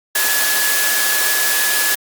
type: tone in noise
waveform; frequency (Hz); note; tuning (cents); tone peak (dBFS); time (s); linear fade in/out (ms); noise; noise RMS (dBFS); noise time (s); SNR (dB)
sine; 1698; G#6; +38; -20; 0.15-1.95; 5; white; -17; 0.15-1.95; -6
effects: high-pass 400 Hz 12 dB/octave + Opus 48 kbps